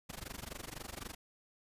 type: noise with amplitude modulation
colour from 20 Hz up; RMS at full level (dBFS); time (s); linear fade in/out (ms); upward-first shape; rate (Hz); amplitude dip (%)
pink; -42; 0.09-1.15; 10; sine; 23.9; 95
effects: resampled to 32000 Hz